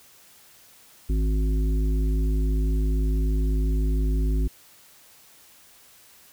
harmonic tone with a mistuned harmonic, 53 Hz, G#1, 36 cents sharp, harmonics 1 / 3 / 5 / 7, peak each -20 / -33 / -33 / -38 dBFS, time 1.09-4.48 s, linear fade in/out 10 ms, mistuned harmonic 7, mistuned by -19 cents, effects white hiss -53 dBFS RMS until 6.32 s

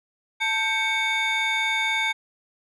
triangle tone cluster, 884 / 1576 / 2229 / 3623 Hz, A5 / G6 / C#7 / A7, +8 / +9 / +9 / +50 cents, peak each -27 / -29 / -22 / -28 dBFS, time 0.4-2.13 s, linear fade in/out 20 ms, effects resampled to 32000 Hz

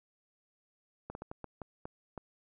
slowing click train, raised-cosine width 1 ms, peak -27 dBFS, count 8, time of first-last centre 1.1-2.177 s, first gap 51 ms, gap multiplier 1.36, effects none

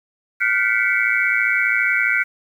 sine tone cluster, 1416 / 1528 / 1980 / 2171 / 2286 Hz, F6 / G6 / B6 / C#7 / D7, +23 / -45 / +4 / -37 / -47 cents, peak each -22 dBFS, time 0.4-2.24 s, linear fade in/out 20 ms, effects 8-bit

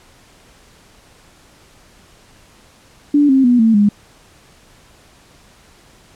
sine tone with pitch steps, 290.7 / 266.6 / 244.4 / 224.2 / 205.6 Hz, D4 / C4 / B3 / A3 / G#3, -18 / +33 / -18 / +33 / -17 cents, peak -8 dBFS, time 3.14-3.89 s, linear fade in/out 5 ms, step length 150 ms, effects pink hiss -48 dBFS RMS until 6.15 s + low-pass 10000 Hz 12 dB/octave

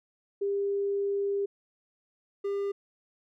sine / triangle tone pair in turn, 400 / 400 Hz, G4 / G4, +35 / +35 cents, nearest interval unison, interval 0 cents, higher neither, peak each -26 dBFS, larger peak neither, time 0.41-1.46 / 2.44-2.72 s, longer first, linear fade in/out 10 ms, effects none

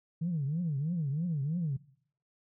sine tone with vibrato, 155.56 Hz, D#3, in tune, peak -28 dBFS, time 0.21-1.77 s, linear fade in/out 10 ms, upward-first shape triangle, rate 3.1 Hz, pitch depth 280 cents each way, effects noise-tail reverb RT60 0.6 s tail -20 dB re dry + tanh soft clip ceiling -25 dBFS

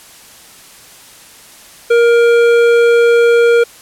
triangle tone with hard clipping, 470 Hz, A#4, 14 cents sharp, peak -8 dBFS, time 1.9-3.64 s, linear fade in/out 10 ms, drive 15 dB, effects white hiss -39 dBFS RMS until 3.81 s + low-pass 12000 Hz 12 dB/octave

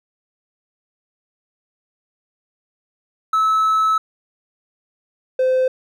triangle tone pair in turn, 1300 / 515.9 Hz, E6 / C5, -24 / -24 cents, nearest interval octave + major third, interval 1600 cents, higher first, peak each -11 dBFS, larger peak neither, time 3.33-3.98 / 5.39-5.68 s, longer first, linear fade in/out 5 ms, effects tanh soft clip ceiling -8 dBFS

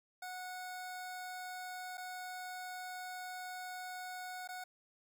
25% pulse tone with dropouts, 734 Hz, F#5, 14 cents flat, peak -39 dBFS, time 0.22-4.64 s, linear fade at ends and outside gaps 5 ms, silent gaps 1.973-1.978 / 4.476-4.488 s, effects 13-bit

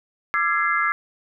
sine tone cluster, 1188 / 1352 / 1668 / 2084 Hz, D6 / E6 / G#6 / C7, +20 / +43 / +7 / -7 cents, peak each -24 dBFS, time 0.34-0.92 s, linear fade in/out 0 ms, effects none

